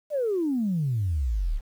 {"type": "exponential sweep", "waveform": "sine", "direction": "down", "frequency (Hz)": [622.3, 32.13], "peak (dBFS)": -22, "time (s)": [0.1, 1.61], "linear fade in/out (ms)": 50, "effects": ["tanh soft clip ceiling -18 dBFS", "9-bit"]}